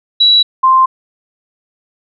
sine tone pair in turn, 3915 / 1046.6 Hz, B7 / C6, -16 / 0 cents, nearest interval octave + major seventh, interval 2284 cents, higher first, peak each -5 dBFS, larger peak neither, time 0.2-0.43 / 0.63-0.86 s, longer neither, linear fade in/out 10 ms, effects none

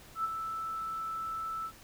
sine tone with ADSR envelope, 1318.5 Hz, E6, in tune, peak -27 dBFS, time 0.15-1.72 s, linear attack 94 ms, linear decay 22 ms, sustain -7 dB, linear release 69 ms, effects pink hiss -54 dBFS RMS until 1.83 s

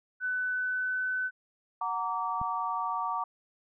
sine tone with pitch glide, 1500 to 1509.6 Hz, F#6 to F#6, +23 to +34 cents, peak -28 dBFS, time 0.2-1.31 s, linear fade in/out 50 ms, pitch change +11 cents, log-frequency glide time 0.44-1.02 s
sine chord, Gb augmented, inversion none, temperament just, 740 / 925 / 1156.2 Hz, Gb5 / Bb5 / D6, 0 / -14 / -27 cents, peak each -36 / -33 / -32 dBFS, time 1.81-3.24 s, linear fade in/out 5 ms
click, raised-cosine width 5 ms, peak -27 dBFS, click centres 2.415 s
effects none

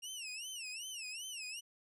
20% pulse tone with vibrato, 2767 Hz, F7, 17 cents flat, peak -37 dBFS, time 0.02-1.61 s, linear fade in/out 20 ms, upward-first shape sine, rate 2.6 Hz, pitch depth 190 cents each way, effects resampled to 32000 Hz

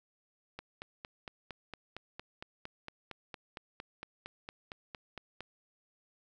click train, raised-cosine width 0.3 ms, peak -26 dBFS, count 22, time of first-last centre 0.59-5.407 s, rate 4.36 Hz, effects none

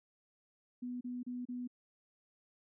sine tone bursts, 246.9 Hz, B3, in tune, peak -38 dBFS, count 4, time 0.82-1.676 s, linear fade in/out 10 ms, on 190 ms, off 32 ms, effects none

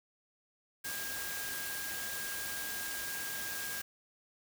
sine tone in noise, 1620 Hz, G#6, 43 cents flat, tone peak -42 dBFS, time 0.84-3.82 s, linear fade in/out 10 ms, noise white, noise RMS -40 dBFS, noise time 0.84-3.82 s, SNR -5 dB, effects none

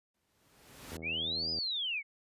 pink noise with exponential growth, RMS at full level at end -43 dBFS, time 0.14-0.97 s, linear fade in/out 5 ms, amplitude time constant 180 ms
click train, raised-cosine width 2 ms, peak -32 dBFS, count 55, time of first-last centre 0.92-1.586 s, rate 81.1 Hz
sine linear two-way sweep, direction up then down, 2132 to 5020 to 2132 Hz, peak -32 dBFS, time 1.02-2.03 s, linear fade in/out 50 ms, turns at 1.51 s
effects high-pass 60 Hz 12 dB/octave + resampled to 32000 Hz

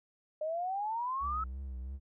sine exponential sweep, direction up, 605 to 1318.5 Hz, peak -32 dBFS, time 0.41-1.44 s, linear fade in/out 5 ms
triangle tone with vibrato, 65.41 Hz, C2, in tune, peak -36 dBFS, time 1.2-2 s, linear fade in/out 50 ms, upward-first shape triangle, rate 3 Hz, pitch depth 91 cents each way
effects none

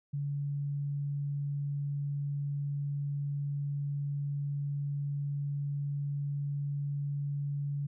sine tone, 142.7 Hz, D3, 49 cents flat, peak -31 dBFS, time 0.13-7.87 s, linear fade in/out 10 ms, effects none

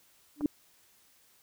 sine tone with exponential growth, 293.7 Hz, D4, in tune, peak -19 dBFS, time 0.36-0.46 s, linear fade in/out 2 ms, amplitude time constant 20 ms
clicks, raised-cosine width 1 ms, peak -27 / -34 dBFS, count 2, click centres 0.409 / 0.414 s
effects white hiss -64 dBFS RMS until 1.42 s

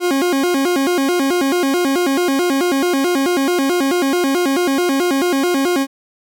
40% pulse tone with vibrato, 311.1 Hz, D#4, in tune, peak -13 dBFS, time 0-5.87 s, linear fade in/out 50 ms, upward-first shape square, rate 4.6 Hz, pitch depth 230 cents each way, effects none

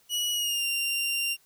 sawtooth tone with pitch glide, 2921 to 2778 Hz, F#7 to F7, -23 to -10 cents, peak -23 dBFS, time 0.09-1.37 s, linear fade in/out 50 ms, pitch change -87 cents, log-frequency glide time 0.33-0.65 s, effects white hiss -63 dBFS RMS until 1.45 s

